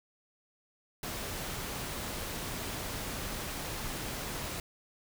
pink noise, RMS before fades -38 dBFS, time 1.03-4.6 s, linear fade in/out 2 ms, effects none

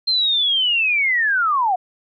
sine linear sweep, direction down, 4186 to 698.5 Hz, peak -15 dBFS, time 0.07-1.76 s, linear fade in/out 10 ms, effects none

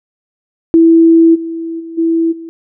sine tone with level steps, 329.6 Hz, E4, in tune, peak -3 / -18 / -24 / -9 / -25 dBFS, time 0.74-2.49 s, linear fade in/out 0 ms, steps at 1.34 / 1.79 / 1.97 / 2.31 s, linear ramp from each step 20 ms, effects none

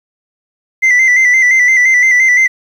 sine tone with vibrato, 2025 Hz, B6, 43 cents sharp, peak -3 dBFS, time 0.82-2.48 s, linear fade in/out 20 ms, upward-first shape square, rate 5.8 Hz, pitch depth 45 cents each way, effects tanh soft clip ceiling -5 dBFS + 7-bit

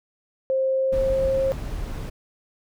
sine tone with pitch glide, 529 to 534.5 Hz, C5 to C5, +19 to +37 cents, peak -19 dBFS, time 0.5-1.52 s, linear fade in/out 0 ms, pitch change +18 cents, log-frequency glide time 0.74-1.35 s
brown noise, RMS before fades -30 dBFS, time 0.92-2.1 s, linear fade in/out 10 ms
effects none

